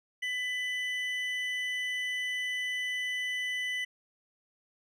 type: tone pair together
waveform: triangle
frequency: 1996.3 / 2991 Hz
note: B6 / F#7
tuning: +18 / +18 cents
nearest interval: perfect fifth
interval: 700 cents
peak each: -30 / -36 dBFS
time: 0.22-3.85 s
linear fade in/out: 10 ms
effects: none